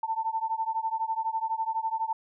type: beating tone pair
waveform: sine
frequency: 888 / 900 Hz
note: A5 / A5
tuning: +16 / +39 cents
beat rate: 12 Hz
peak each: -30 dBFS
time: 0.03-2.13 s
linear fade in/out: 5 ms
effects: none

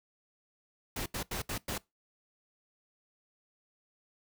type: noise bursts at uneven times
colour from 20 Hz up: pink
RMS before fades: -36 dBFS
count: 5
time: 0.96-1.06 / 1.14-1.23 / 1.31-1.42 / 1.49-1.58 / 1.68-1.78 s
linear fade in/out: 5 ms
effects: noise-tail reverb RT60 0.2 s tail -22 dB re dry

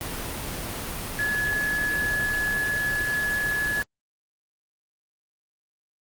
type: tone in noise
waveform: sine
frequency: 1700 Hz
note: G#6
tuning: 40 cents sharp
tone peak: -23 dBFS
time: 1.19-3.82 s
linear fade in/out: 0 ms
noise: pink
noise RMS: -32 dBFS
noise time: 0.01-3.83 s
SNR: +6 dB
effects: Opus 32 kbps

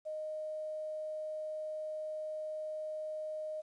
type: tone with quantisation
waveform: sine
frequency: 619 Hz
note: D#5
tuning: 9 cents flat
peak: -37 dBFS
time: 0.05-3.62 s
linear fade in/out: 20 ms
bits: 11
effects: resampled to 22050 Hz

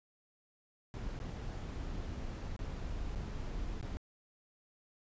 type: noise with dropouts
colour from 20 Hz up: brown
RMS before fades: -40 dBFS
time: 0.94-3.97 s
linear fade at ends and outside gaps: 0 ms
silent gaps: 1.19-1.201 / 2.564-2.592 / 3.15-3.158 / 3.812-3.828 s
effects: resampled to 16000 Hz

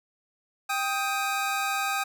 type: tone pair together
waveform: 25% pulse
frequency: 789 / 1252.5 Hz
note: G5 / D#6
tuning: +11 / +11 cents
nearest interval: minor sixth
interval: 800 cents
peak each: -25 dBFS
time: 0.69-2.04 s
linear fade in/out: 10 ms
effects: none

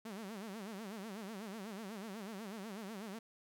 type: tone with vibrato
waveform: sawtooth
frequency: 207.7 Hz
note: G#3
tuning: in tune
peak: -40 dBFS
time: 0.05-3.19 s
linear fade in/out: 5 ms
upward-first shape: sine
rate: 8.1 Hz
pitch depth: 180 cents each way
effects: none

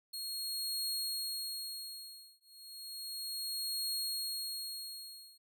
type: tone with tremolo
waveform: sawtooth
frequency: 4285 Hz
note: C8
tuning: 40 cents sharp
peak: -31 dBFS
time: 0.13-5.38 s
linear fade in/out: 10 ms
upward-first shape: triangle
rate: 0.33 Hz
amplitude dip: 100%
effects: none

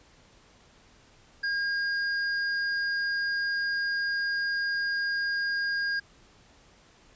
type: tone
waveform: square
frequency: 1621 Hz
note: G#6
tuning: 42 cents flat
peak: -27 dBFS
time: 1.43-6 s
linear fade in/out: 10 ms
effects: pink hiss -58 dBFS RMS until 7.15 s + resampled to 16000 Hz

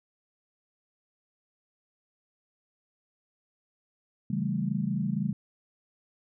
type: chord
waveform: sine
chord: A dominant seventh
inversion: first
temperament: equal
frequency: 138.59 / 164.81 / 196 / 220 Hz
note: C#3 / E3 / G3 / A3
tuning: 0 / 0 / 0 / 0 cents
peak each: -33 / -33 / -30 / -33 dBFS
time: 4.3-5.33 s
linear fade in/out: 5 ms
effects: none

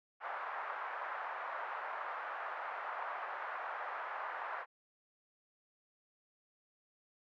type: band-pass noise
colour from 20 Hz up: white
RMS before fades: -42 dBFS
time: 0.2-4.66 s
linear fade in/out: 50 ms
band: 660 to 1500 Hz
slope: 24 dB/octave
effects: none

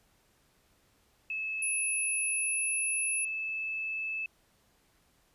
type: tone with pitch glide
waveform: sine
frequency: 2600 to 2617 Hz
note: E7 to E7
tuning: -24 to -13 cents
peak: -32 dBFS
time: 1.3-4.26 s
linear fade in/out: 2 ms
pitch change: +11 cents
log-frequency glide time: 2.32-2.6 s
type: tone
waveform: sine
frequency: 10548 Hz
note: E9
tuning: in tune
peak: -30 dBFS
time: 1.62-3.25 s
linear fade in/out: 5 ms
effects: pink hiss -68 dBFS RMS until 5.34 s + resampled to 32000 Hz

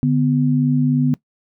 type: tone pair together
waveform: sine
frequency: 146.73 / 250 Hz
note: D3 / B3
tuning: -1 / +21 cents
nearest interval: major sixth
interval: 922 cents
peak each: -16 / -16 dBFS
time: 0.03-1.14 s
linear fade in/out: 0 ms
effects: noise-tail reverb RT60 0.1 s tail -20 dB re dry

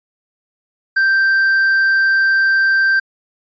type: tone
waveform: triangle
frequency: 1568 Hz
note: G6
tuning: in tune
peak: -9 dBFS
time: 0.96-3 s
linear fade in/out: 10 ms
effects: resampled to 16000 Hz

